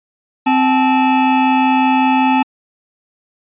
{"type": "tone pair together", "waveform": "square", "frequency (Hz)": [260.9, 868], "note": ["C4", "A5"], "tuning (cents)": [-5, -24], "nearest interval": "octave + major sixth", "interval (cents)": 2081, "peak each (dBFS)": -14, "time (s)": [0.46, 2.43], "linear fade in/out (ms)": 10, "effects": ["resampled to 8000 Hz"]}